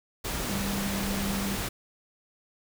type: tone in noise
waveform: sine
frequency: 197.7 Hz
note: G3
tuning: 15 cents sharp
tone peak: -30 dBFS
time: 0.49-1.56 s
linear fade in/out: 10 ms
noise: pink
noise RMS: -32 dBFS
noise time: 0.24-1.69 s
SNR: -1 dB
effects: none